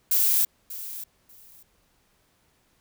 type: noise with echo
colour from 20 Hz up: violet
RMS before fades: -21 dBFS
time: 0.11-0.45 s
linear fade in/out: 5 ms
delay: 590 ms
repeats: 2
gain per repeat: -15 dB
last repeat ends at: 1.63 s
effects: pink hiss -66 dBFS RMS until 2.8 s